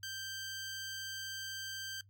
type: tone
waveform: 15% pulse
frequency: 1568 Hz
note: G6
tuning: in tune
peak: -34 dBFS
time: 0.03-2.01 s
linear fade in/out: 2 ms
effects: noise-tail reverb RT60 0.1 s tail -19 dB re dry + added 99 Hz sine -60 dBFS peak until 2.09 s